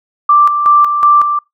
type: tone with tremolo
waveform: sine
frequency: 1176 Hz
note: D6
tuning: 2 cents sharp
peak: -4 dBFS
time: 0.29-1.39 s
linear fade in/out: 5 ms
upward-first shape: square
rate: 2.7 Hz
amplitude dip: 55%
effects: noise-tail reverb RT60 0.2 s tail -26 dB re dry